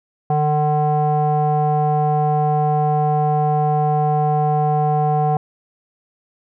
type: tone with low-pass filter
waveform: square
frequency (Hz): 150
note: D3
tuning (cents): +37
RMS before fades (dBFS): -17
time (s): 0.3-5.37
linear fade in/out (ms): 2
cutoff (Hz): 810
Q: 8.5
effects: none